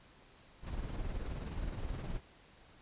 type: noise with tremolo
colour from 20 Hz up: brown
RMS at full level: -37 dBFS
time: 0.62-2.21 s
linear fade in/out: 50 ms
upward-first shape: sine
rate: 19 Hz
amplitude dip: 45%
effects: pink hiss -61 dBFS RMS until 2.81 s + resampled to 8000 Hz